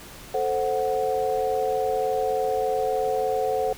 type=chord; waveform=sine; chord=F# diminished; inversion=first; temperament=equal; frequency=440 / 523.3 / 740 Hz; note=A4 / C5 / F#5; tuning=0 / 0 / 0 cents; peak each=-26 dBFS; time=0.34-3.73 s; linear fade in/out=5 ms; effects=pink hiss -43 dBFS RMS until 3.77 s